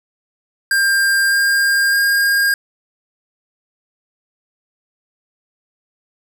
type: tone with pitch steps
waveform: square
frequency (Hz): 1596 / 1606.2 / 1616.4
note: G6 / G6 / G#6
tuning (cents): +31 / +42 / -47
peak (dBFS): -13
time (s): 0.71-2.54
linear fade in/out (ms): 2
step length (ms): 610
effects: none